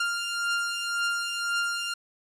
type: beating tone pair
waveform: sawtooth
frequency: 1396.9 / 1398.8 Hz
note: F6 / F6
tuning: 0 / +2 cents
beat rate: 1.9 Hz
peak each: -24 / -29 dBFS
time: 0-1.94 s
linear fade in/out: 5 ms
effects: low-pass 9000 Hz 12 dB/octave